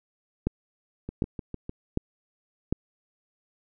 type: two click trains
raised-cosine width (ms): 3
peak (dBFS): -11 / -21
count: 4 / 5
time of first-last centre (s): 0.47-2.726 / 1.09-1.694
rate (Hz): 1.33 / 6.62
effects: none